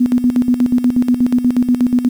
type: tone with tremolo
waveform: sine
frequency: 246.9 Hz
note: B3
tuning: in tune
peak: -8 dBFS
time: 0-2.09 s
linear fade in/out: 10 ms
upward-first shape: square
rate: 8.3 Hz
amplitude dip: 70%
effects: 7-bit